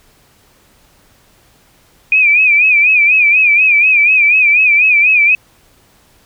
sine tone with vibrato, 2437 Hz, D#7, 37 cents flat, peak -6 dBFS, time 2.12-5.35 s, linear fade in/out 2 ms, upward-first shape sine, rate 4.1 Hz, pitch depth 99 cents each way, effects pink hiss -50 dBFS RMS until 6.25 s

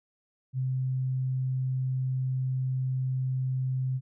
sine tone, 130 Hz, C3, 11 cents flat, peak -26 dBFS, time 0.53-4.01 s, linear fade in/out 50 ms, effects none

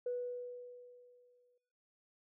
sine tone with exponential decay, 491.3 Hz, B4, 9 cents flat, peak -33 dBFS, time 0.06-1.58 s, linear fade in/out 5 ms, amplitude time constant 330 ms, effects noise-tail reverb RT60 1.0 s tail -24 dB re dry + tanh soft clip ceiling -29 dBFS

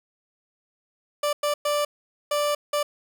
30% pulse tone bursts at uneven times, 587.3 Hz, D5, in tune, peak -19 dBFS, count 5, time 1.23-1.33 / 1.43-1.54 / 1.65-1.85 / 2.31-2.55 / 2.73-2.83 s, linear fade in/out 5 ms, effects none

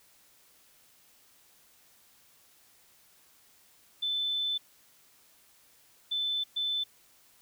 sine tone bursts at uneven times, 3520 Hz, A7, in tune, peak -28 dBFS, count 3, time 4.02-4.58 / 6.11-6.44 / 6.56-6.84 s, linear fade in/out 10 ms, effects white hiss -62 dBFS RMS until 7.41 s

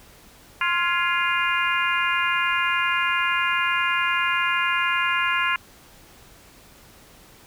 harmonic tone with a mistuned harmonic, 349.6 Hz, F4, 2 cents sharp, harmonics 3 / 4 / 5 / 6 / 7 / 8, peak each -25 / -26 / -27 / -28 / -28 / -29 dBFS, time 0.61-5.56 s, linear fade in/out 2 ms, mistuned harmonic 5, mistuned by -67 cents, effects pink hiss -50 dBFS RMS until 7.46 s

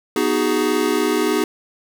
square chord, G# minor seventh, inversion first, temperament equal with one note detuned, 246.9 / 311.1 / 373.9 / 415.3 Hz, B3 / D#4 / F#4 / G#4, 0 / 0 / +18 / 0 cents, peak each -25 / -22 / -23 / -22 dBFS, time 0.16-1.44 s, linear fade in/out 2 ms, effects 8-bit

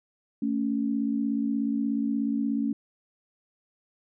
sine tone pair together, 222.6 / 279.3 Hz, A3 / C#4, +20 / +13 cents, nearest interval major third, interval 393 cents, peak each -27 dBFS, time 0.42-2.73 s, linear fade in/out 5 ms, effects none

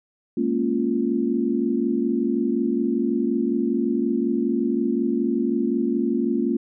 sine chord, Bb minor seventh, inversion third, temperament equal, 207.7 / 233.1 / 277.2 / 349.2 Hz, Ab3 / Bb3 / Db4 / F4, 0 / 0 / 0 / 0 cents, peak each -29 / -23 / -25 / -25 dBFS, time 0.37-6.57 s, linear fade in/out 5 ms, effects none

